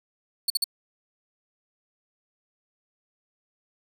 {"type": "tone bursts", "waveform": "sawtooth", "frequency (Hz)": 4435, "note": "C#8", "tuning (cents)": 0, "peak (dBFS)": -18, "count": 3, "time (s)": [0.48, 0.642], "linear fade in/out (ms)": 5, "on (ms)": 22, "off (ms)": 48, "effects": []}